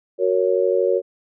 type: chord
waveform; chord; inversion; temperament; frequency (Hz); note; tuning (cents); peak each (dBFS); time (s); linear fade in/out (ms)
sine; F# major; none; just; 370 / 462.5 / 555; F#4 / A#4 / C#5; 0 / -14 / +2; -20; 0.18-1.02; 50
effects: none